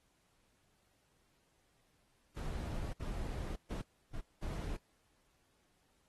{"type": "noise bursts at uneven times", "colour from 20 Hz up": "brown", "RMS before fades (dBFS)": -40, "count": 5, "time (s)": [[2.36, 2.93], [3, 3.56], [3.7, 3.82], [4.13, 4.21], [4.42, 4.77]], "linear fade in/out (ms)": 10, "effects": ["pink hiss -75 dBFS RMS until 6.08 s", "AAC 32 kbps"]}